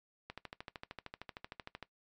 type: click train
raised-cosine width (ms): 0.3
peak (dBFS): -27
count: 21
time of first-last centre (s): 0.3-1.827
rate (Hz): 13.1
effects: noise-tail reverb RT60 0.1 s tail -18 dB re dry + MP3 96 kbps